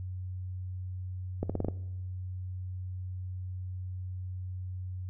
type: accelerating click train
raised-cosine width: 2 ms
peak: -17 dBFS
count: 6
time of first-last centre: 1.43-1.685 s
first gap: 66 ms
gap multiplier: 0.87
effects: noise-tail reverb RT60 1.0 s tail -19 dB re dry + added 92 Hz sine -35 dBFS peak until 5.09 s